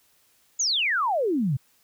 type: exponential sweep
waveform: sine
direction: down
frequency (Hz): 7050 to 120.5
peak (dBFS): -21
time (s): 0.59-1.57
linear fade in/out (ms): 10
effects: white hiss -63 dBFS RMS until 1.83 s